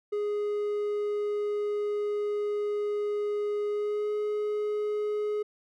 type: tone with pitch glide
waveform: triangle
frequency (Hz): 415 to 420.1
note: G#4 to G#4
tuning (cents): -1 to +20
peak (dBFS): -25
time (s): 0.12-5.43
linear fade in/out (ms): 10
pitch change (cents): +21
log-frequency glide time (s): 3.69-4.12
effects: none